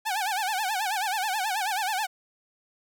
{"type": "tone with vibrato", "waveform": "sawtooth", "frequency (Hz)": 807, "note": "G#5", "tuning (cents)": -50, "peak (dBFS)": -22, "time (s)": [0.05, 2.07], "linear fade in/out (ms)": 20, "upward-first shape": "sine", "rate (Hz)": 9.3, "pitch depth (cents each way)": 170, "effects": []}